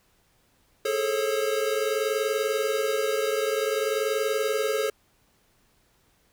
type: tone cluster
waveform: square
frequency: 422.2 / 442.7 / 542 Hz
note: G#4 / A4 / C#5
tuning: +29 / +11 / -39 cents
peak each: -29 dBFS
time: 0.85-4.9 s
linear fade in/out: 5 ms
effects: pink hiss -65 dBFS RMS until 6.32 s